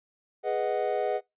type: chord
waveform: triangle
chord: G# minor seventh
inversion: none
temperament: equal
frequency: 415.3 / 493.9 / 622.3 / 740 Hz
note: G#4 / B4 / D#5 / F#5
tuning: 0 / 0 / 0 / 0 cents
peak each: -29 dBFS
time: 0.43-1.21 s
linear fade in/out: 50 ms
effects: noise-tail reverb RT60 0.2 s tail -25 dB re dry + resampled to 8000 Hz